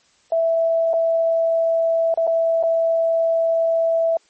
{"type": "tone with dropouts", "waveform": "sine", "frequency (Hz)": 659.3, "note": "E5", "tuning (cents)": 0, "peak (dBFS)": -15, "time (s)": [0.32, 4.17], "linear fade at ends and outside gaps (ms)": 2, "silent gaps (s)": [[0.933, 0.938], [2.141, 2.174], [2.269, 2.275], [2.628, 2.635]], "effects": ["white hiss -58 dBFS RMS until 4.29 s", "MP3 32 kbps"]}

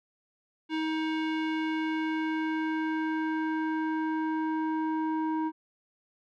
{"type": "tone with low-pass filter sweep", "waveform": "square", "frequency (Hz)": 316, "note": "D#4", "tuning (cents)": 27, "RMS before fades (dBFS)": -30, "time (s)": [0.69, 5.52], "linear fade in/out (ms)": 50, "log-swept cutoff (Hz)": [3000, 1000], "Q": 1.7, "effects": []}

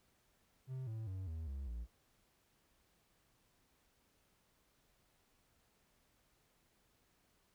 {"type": "tone with pitch steps", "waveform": "triangle", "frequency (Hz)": [130.4, 110.93, 94.36, 80.27, 68.28, 58.09], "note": ["C3", "A2", "F#2", "E2", "C#2", "A#1"], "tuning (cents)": [-5, 15, 34, -45, -26, -5], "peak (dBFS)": -39, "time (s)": [0.67, 1.87], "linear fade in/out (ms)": 50, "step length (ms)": 200, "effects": ["pink hiss -75 dBFS RMS until 7.54 s"]}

